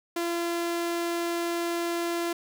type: tone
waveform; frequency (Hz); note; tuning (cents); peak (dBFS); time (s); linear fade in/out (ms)
sawtooth; 341.5; F4; -39; -23; 0.16-2.33; 5
effects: none